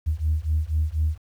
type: beating tone pair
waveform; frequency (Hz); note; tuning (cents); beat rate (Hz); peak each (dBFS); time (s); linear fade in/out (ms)
sine; 75.8 / 79.9; D#2 / D#2; -45 / +47; 4.1; -23; 0.06-1.18; 20
effects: tanh soft clip ceiling -14 dBFS + 9-bit